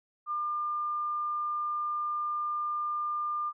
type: tone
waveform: sine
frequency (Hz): 1200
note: D6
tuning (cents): +37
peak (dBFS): -29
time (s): 0.26-3.53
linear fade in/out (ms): 50
effects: none